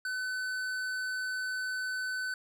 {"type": "tone with tanh clipping", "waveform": "sine", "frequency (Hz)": 1511, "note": "F#6", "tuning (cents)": 36, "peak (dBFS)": -34, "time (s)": [0.05, 2.34], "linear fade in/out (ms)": 2, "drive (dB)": 14, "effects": []}